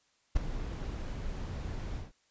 brown noise with ADSR envelope, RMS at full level -25 dBFS, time 0.35-2.12 s, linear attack 18 ms, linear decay 5 ms, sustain -12 dB, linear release 160 ms, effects white hiss -71 dBFS RMS until 2.3 s + resampled to 16000 Hz

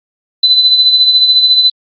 sine tone with tremolo, 4014 Hz, B7, 27 cents sharp, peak -3 dBFS, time 0.43-1.7 s, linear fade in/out 5 ms, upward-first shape sine, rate 14 Hz, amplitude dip 50%, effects Opus 48 kbps

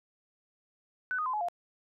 sine tone with pitch steps, 1500 / 1239.7 / 1024.5 / 846.7 / 699.8 Hz, F#6 / D#6 / C6 / G#5 / F5, +23 / -7 / -37 / +33 / +3 cents, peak -29 dBFS, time 1.11-1.485 s, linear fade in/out 0 ms, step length 75 ms, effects none

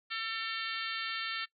harmonic tone with a mistuned harmonic, 448.5 Hz, A4, 33 cents sharp, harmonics 3 / 4 / 5 / 6 / 7 / 8 / 9 / 10, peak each -40 / -41 / -42 / -43 / -43 / -44 / -45 / -45 dBFS, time 0.1-1.46 s, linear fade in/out 20 ms, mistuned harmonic 6, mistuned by +31 cents, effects noise-tail reverb RT60 0.1 s tail -20 dB re dry

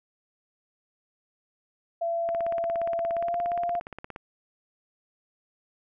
sine tone with pitch glide, 675 to 694.8 Hz, E5 to F5, +41 to -9 cents, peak -25 dBFS, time 2.01-3.8 s, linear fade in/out 10 ms, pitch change +50 cents, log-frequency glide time 3.15-3.37 s
click train, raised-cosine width 0.5 ms, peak -23 dBFS, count 33, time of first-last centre 2.29-4.161 s, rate 17.1 Hz
effects none

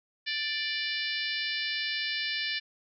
harmonic tone with a mistuned harmonic, 587.3 Hz, D5, in tune, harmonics 3 / 4 / 5 / 6 / 7 / 8 / 9, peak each -35 / -36 / -37 / -38 / -38 / -39 / -40 dBFS, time 0.26-2.6 s, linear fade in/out 20 ms, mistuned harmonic 6, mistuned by +18 cents, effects none

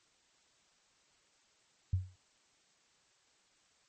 sine tone with exponential decay, 92.5 Hz, F#2, in tune, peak -25 dBFS, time 1.93-2.16 s, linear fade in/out 5 ms, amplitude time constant 48 ms, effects white hiss -70 dBFS RMS until 3.88 s + MP3 32 kbps

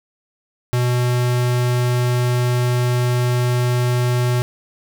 square tone, 123.2 Hz, B2, 4 cents flat, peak -16 dBFS, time 0.73-4.42 s, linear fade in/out 0 ms, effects none

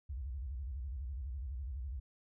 sine tone with vibrato, 65.41 Hz, C2, in tune, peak -38 dBFS, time 0.09-2 s, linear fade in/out 10 ms, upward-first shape square, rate 12 Hz, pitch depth 190 cents each way, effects none

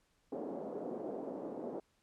white band-pass noise, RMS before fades -42 dBFS, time 0.32-1.8 s, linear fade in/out 5 ms, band 220 to 580 Hz, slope 24 dB/octave, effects pink hiss -75 dBFS RMS until 2.02 s + low-pass 10000 Hz 12 dB/octave

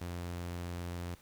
sawtooth tone, 87.31 Hz, F2, in tune, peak -34 dBFS, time 0.01-1.15 s, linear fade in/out 5 ms, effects pink hiss -61 dBFS RMS until 1.21 s

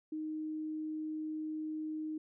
sine tone, 310.7 Hz, D#4, 2 cents flat, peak -36 dBFS, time 0.12-2.18 s, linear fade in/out 5 ms, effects none

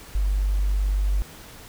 sine tone, 49 Hz, G1, in tune, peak -19 dBFS, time 0.15-1.22 s, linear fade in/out 0 ms, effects pink hiss -44 dBFS RMS until 1.68 s

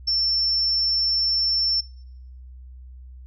sine tone, 5390 Hz, E8, 38 cents sharp, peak -19 dBFS, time 0.07-1.81 s, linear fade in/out 10 ms, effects noise-tail reverb RT60 0.8 s tail -25 dB re dry + added 63 Hz sine -39 dBFS peak until 3.26 s

